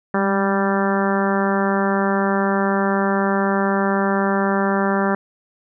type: harmonic tone with a mistuned harmonic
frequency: 196 Hz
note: G3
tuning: in tune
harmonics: 1 / 2 / 3 / 4 / 5 / 6 / 7 / 8 / 9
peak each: -20 / -23 / -25 / -26 / -27 / -28 / -28 / -29 / -30 dBFS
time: 0.14-5.15 s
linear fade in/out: 2 ms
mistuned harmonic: 1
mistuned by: +28 cents
effects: none